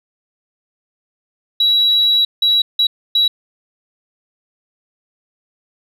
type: tone bursts at uneven times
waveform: sine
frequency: 3897 Hz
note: B7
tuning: 24 cents flat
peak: -9 dBFS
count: 4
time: 1.6-2.25 / 2.42-2.62 / 2.79-2.87 / 3.15-3.28 s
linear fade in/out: 5 ms
effects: tanh soft clip ceiling -7 dBFS